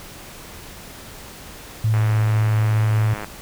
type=tone; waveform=sine; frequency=110 Hz; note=A2; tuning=in tune; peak=-15 dBFS; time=1.84-3.14 s; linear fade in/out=5 ms
type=click train; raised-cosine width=0.5 ms; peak=-15 dBFS; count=138; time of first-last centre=1.94-3.245 s; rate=105 Hz
effects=pink hiss -39 dBFS RMS until 3.41 s